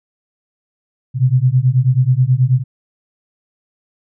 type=beating tone pair; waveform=sine; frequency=123.47 / 132.77 Hz; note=B2 / C3; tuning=0 / +26 cents; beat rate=9.3 Hz; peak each=-13 dBFS; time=1.14-2.64 s; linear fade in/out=50 ms; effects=none